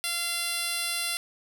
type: tone with band-pass filter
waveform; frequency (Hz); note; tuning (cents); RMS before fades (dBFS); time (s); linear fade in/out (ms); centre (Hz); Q
10% pulse; 688; F5; -26; -30; 0.04-1.17; 0; 9100; 0.62
effects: none